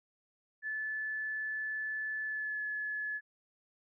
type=tone with pitch glide; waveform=sine; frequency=1737 to 1711.1 Hz; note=A6 to A6; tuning=-23 to -49 cents; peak=-34 dBFS; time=0.62-3.21 s; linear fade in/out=50 ms; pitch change=-26 cents; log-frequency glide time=2.24-2.62 s; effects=none